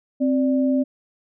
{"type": "tone pair together", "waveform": "sine", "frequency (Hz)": [263.1, 587.3], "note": ["C4", "D5"], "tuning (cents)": [10, 0], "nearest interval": "octave + major second", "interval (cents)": 1390, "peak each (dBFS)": [-17, -25], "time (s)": [0.2, 0.84], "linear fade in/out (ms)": 20, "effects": []}